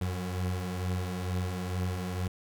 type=beating tone pair; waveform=30% pulse; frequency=89.5 / 91.7 Hz; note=F2 / F#2; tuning=+43 / -15 cents; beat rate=2.2 Hz; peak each=-34 / -29 dBFS; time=0.01-2.28 s; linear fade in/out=5 ms; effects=none